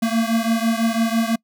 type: beating tone pair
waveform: square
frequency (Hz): 225.3 / 231.3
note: A3 / A#3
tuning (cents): +41 / -13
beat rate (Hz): 6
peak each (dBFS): -20 / -22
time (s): 0.02-1.36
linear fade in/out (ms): 10
effects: noise-tail reverb RT60 0.1 s tail -26 dB re dry